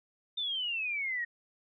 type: exponential sweep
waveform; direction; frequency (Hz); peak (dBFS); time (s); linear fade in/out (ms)
sine; down; 3623 to 1856; -31; 0.37-1.25; 10
effects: none